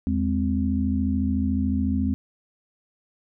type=tone cluster; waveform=sine; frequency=80.8 / 206.2 / 260.1 Hz; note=E2 / G#3 / C4; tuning=-34 / -12 / -10 cents; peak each=-25 dBFS; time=0.07-2.14 s; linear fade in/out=0 ms; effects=none